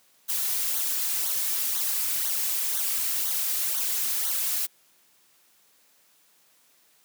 blue noise with flanger, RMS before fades -27 dBFS, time 0.28-4.67 s, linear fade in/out 20 ms, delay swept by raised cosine 0.39 to 3.69 ms, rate 2 Hz, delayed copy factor -0.75, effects white hiss -62 dBFS RMS until 7.04 s + high-pass 150 Hz 12 dB/octave

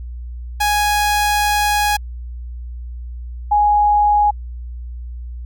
sawtooth / sine tone pair in turn, 830.6 / 830.6 Hz, G#5 / G#5, 0 / 0 cents, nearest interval unison, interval 0 cents, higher neither, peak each -10 dBFS, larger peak neither, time 0.6-1.97 / 3.51-4.31 s, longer first, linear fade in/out 10 ms, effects added 60 Hz sine -26 dBFS peak until 5.45 s + MP3 96 kbps

